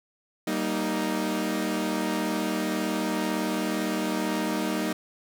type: chord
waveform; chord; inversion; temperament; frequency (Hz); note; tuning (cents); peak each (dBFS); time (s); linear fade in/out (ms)
sawtooth; Eb major; first; equal with one note detuned; 193.41 / 233.1 / 311.1; G3 / Bb3 / Eb4; -23 / 0 / 0; -27 / -27 / -25; 0.47-4.93; 5
effects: none